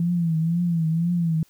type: tone with vibrato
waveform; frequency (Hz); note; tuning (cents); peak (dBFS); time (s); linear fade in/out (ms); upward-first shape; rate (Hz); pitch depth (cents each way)
sine; 167.3; E3; +26; -19; 0-1.43; 2; triangle; 2; 99
effects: white hiss -60 dBFS RMS until 1.49 s